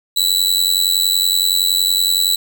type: tone with amplitude modulation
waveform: sawtooth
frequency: 3951 Hz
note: B7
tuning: in tune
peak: -6 dBFS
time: 0.16-2.36 s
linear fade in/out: 10 ms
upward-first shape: sine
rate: 90.7 Hz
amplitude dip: 95%
effects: none